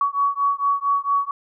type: beating tone pair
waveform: sine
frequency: 1124 / 1128.4 Hz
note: C#6 / C#6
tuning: +24 / +30 cents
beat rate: 4.4 Hz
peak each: -21 dBFS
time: 0.01-1.31 s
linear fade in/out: 2 ms
effects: none